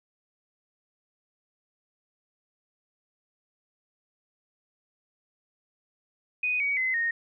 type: tone with pitch steps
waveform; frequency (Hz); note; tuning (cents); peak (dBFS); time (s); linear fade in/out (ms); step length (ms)
sine; 2489 / 2256 / 2045 / 1853.9; D#7 / C#7 / C7 / A#6; 0 / +30 / -40 / -10; -24; 6.43-7.11; 5; 170
effects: none